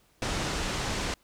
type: low-pass noise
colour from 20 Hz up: pink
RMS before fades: -31 dBFS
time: 0.22-1.14 s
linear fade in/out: 2 ms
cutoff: 7700 Hz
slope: 24 dB/octave
effects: pink hiss -65 dBFS RMS until 1.23 s